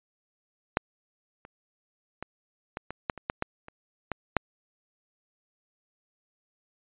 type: clicks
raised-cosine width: 0.5 ms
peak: -7 / -30 / -20 / -18 / -20 / -11 / -25 / -12 / -12 / -28 / -15 / -6 dBFS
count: 12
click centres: 0.771 / 1.451 / 2.226 / 2.771 / 2.906 / 3.098 / 3.177 / 3.299 / 3.424 / 3.684 / 4.117 / 4.367 s
effects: resampled to 8000 Hz